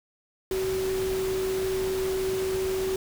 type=tone in noise; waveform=sine; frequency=378.7 Hz; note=F#4; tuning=40 cents sharp; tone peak=-25 dBFS; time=0.51-2.96 s; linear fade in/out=2 ms; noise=pink; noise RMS=-36 dBFS; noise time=0.51-2.96 s; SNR=+8 dB; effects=none